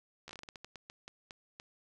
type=slowing click train; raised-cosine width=0.2 ms; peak=-29 dBFS; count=15; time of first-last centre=0.28-1.599 s; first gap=13 ms; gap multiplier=1.27; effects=none